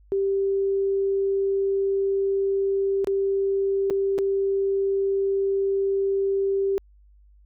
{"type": "tone with dropouts", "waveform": "sine", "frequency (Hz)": 392, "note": "G4", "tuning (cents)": 0, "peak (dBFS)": -20, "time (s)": [0.12, 6.78], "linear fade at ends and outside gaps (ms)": 0, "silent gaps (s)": [[3.045, 3.072], [3.9, 3.907], [4.181, 4.187]], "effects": ["added 50 Hz sine -51 dBFS peak until 7.45 s"]}